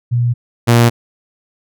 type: tone pair in turn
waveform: sine / sawtooth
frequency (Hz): 120.4 / 118.26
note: B2 / A#2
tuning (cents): -44 / +25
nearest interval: unison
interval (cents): 31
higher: first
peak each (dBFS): -11 / -3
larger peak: second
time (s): 0.11-0.34 / 0.67-0.9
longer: neither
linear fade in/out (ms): 20
effects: none